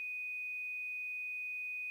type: tone with quantisation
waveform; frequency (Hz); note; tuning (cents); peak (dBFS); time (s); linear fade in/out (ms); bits
sine; 2489; D#7; 0; -38; 0-1.9; 0; 11
effects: none